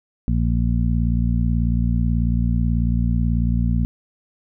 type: harmonic tone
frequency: 58.27 Hz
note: A#1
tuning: in tune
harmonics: 1 / 2 / 3 / 4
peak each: -19 / -22 / -24 / -25 dBFS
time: 0.28-3.85 s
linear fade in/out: 0 ms
effects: none